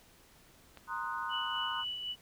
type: click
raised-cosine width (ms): 0.3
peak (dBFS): -33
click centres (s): 0.773
type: chord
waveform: sine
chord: C half-diminished seventh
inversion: third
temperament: equal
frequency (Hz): 932.3 / 1046.5 / 1244.5 / 1480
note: Bb5 / C6 / Eb6 / Gb6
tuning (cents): 0 / 0 / 0 / 0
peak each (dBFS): -40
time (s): 0.87-1.85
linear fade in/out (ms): 50
type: tone with tremolo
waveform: sine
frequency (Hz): 2960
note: F#7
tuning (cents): 0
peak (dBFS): -34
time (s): 1.29-2.16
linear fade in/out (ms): 50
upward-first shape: sine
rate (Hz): 3.9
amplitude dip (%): 40
effects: pink hiss -61 dBFS RMS until 2.21 s